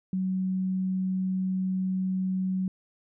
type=tone; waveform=sine; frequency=187.3 Hz; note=F#3; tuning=21 cents sharp; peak=-25 dBFS; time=0.13-2.68 s; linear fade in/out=2 ms; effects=none